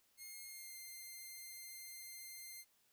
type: tone with pitch glide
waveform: 5% pulse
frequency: 2137 to 2098 Hz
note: C7 to C7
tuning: +36 to +4 cents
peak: -40 dBFS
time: 0.17-2.65 s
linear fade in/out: 50 ms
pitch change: -32 cents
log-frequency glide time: 0.48-0.74 s
effects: white hiss -75 dBFS RMS until 2.92 s